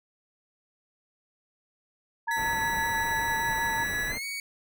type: tone with vibrato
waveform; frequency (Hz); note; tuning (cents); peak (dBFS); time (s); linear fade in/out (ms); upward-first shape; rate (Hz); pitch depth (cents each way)
sine; 910; A#5; -42; -29; 2.27-3.84; 10; square; 5.3; 22
type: tone with tremolo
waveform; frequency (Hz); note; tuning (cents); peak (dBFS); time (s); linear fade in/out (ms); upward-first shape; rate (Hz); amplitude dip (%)
sine; 1693; G#6; +33; -28; 2.28-4.12; 5; square; 6; 30
type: tone with pitch glide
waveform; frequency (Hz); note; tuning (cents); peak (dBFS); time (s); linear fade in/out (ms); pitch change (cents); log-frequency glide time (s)
sawtooth; 1963 to 2242; B6 to C#7; -11 to +19; -29; 2.31-4.4; 2; +230; 4.08-4.24
type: band-stop noise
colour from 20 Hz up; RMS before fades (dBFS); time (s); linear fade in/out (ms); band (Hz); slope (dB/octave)
pink; -38; 2.36-4.19; 20; 2500 to 12000; 48
effects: none